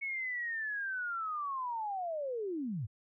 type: linear sweep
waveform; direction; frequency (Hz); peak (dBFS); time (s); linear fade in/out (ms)
sine; down; 2217 to 92.5; -34; 0.01-2.87; 20
effects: none